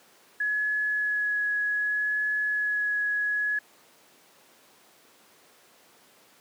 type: tone with vibrato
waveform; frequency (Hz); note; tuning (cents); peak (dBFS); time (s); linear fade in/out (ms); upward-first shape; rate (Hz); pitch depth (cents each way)
sine; 1688; G#6; +28; -24; 0.4-3.59; 5; sine; 0.65; 12
effects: pink hiss -57 dBFS RMS until 6.4 s + high-pass 300 Hz 12 dB/octave